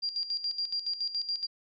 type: tone with tremolo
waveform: sine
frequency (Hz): 4769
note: D8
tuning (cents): +26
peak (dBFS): -28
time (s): 0.02-1.47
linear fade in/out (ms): 20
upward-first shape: square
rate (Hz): 7.1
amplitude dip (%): 70
effects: resampled to 16000 Hz